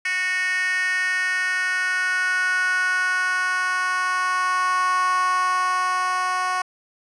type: tone with high-pass filter sweep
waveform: 10% pulse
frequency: 367.6 Hz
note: F#4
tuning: 11 cents flat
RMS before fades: -22 dBFS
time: 0.05-6.62 s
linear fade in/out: 5 ms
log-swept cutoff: 2000 to 910 Hz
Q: 5
effects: resampled to 22050 Hz